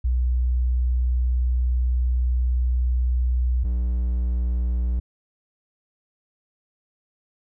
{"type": "tone pair in turn", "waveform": ["sine", "triangle"], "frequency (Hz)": [61.74, 60.57], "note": ["B1", "B1"], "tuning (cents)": [0, -33], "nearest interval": "unison", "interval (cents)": 33, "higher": "first", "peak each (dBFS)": -18, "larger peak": "neither", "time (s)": [[0.04, 3.64], [3.64, 5]], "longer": "first", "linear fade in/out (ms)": 10, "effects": []}